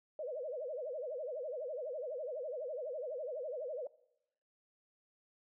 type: tone with vibrato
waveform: sine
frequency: 554.4 Hz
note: C#5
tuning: in tune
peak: -38 dBFS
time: 0.19-3.87 s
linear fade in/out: 2 ms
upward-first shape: sine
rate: 12 Hz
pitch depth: 240 cents each way
effects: noise-tail reverb RT60 0.8 s tail -19 dB re dry